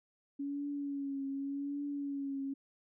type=tone with vibrato; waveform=sine; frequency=280 Hz; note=C#4; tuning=18 cents sharp; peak=-35 dBFS; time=0.39-2.54 s; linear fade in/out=10 ms; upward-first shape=triangle; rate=0.86 Hz; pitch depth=47 cents each way; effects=none